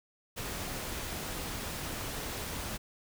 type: noise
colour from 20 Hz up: pink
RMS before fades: -38 dBFS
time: 0.36-2.78 s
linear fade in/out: 20 ms
effects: none